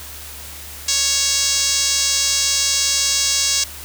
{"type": "tone with band-pass filter", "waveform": "5% pulse", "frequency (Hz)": 554.4, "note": "C#5", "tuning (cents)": 0, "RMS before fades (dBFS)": -18, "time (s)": [0.88, 3.64], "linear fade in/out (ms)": 5, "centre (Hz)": 6700, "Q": 1.5, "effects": ["added 73 Hz sine -39 dBFS peak until 3.84 s", "white hiss -35 dBFS RMS until 3.84 s"]}